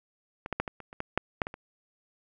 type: clicks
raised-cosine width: 0.5 ms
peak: -21 / -15 / -12 / -19 / -28 / -29 / -17 / -9 / -10 / -20 / -26 dBFS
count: 11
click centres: 0.461 / 0.527 / 0.6 / 0.678 / 0.803 / 0.929 / 1.004 / 1.176 / 1.418 / 1.469 / 1.541 s
effects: none